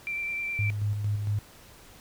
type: tone with vibrato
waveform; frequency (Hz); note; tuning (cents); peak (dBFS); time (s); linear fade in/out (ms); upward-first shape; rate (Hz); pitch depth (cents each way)
sine; 2349; D7; 0; -29; 0.07-0.7; 0; sine; 9.6; 13
type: tone with tremolo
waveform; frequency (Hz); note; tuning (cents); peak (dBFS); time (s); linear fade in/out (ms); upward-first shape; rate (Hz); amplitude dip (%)
sine; 103.83; G#2; 0; -24; 0.59-1.39; 0; square; 4.4; 40
effects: pink hiss -52 dBFS RMS until 2 s

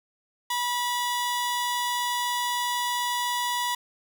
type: tone pair together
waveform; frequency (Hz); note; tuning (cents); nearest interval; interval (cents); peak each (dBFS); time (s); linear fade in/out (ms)
sawtooth; 974 / 3471; B5 / A7; -24 / -24; octave + minor seventh; 2200; -22 / -31; 0.5-3.75; 5
effects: none

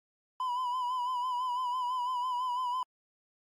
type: tone with vibrato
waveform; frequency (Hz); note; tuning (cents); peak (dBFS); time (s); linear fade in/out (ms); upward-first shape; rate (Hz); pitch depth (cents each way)
triangle; 997; B5; +16; -28; 0.4-2.83; 2; sine; 6; 53
effects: AAC 64 kbps

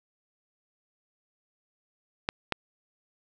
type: clicks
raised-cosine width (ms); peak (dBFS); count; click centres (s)
0.3; -10; 2; 2.289 / 2.523
effects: none

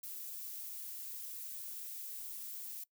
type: noise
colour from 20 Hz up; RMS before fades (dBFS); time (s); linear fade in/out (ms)
violet; -45; 0.03-2.84; 5
effects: noise-tail reverb RT60 0.1 s tail -21 dB re dry

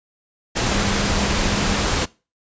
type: tone in noise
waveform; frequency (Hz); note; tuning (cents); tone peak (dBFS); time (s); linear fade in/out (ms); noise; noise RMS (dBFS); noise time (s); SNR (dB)
sine; 202.2; G#3; -46; -26; 0.7-1.84; 20; pink; -20; 0.55-2.06; -9
effects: noise-tail reverb RT60 0.3 s tail -22 dB re dry + resampled to 16000 Hz

